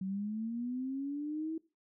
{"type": "linear sweep", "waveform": "sine", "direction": "up", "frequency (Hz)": [186.1, 325.6], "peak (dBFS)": -34, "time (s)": [0.01, 1.58], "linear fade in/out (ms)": 5, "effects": ["noise-tail reverb RT60 0.3 s tail -20 dB re dry"]}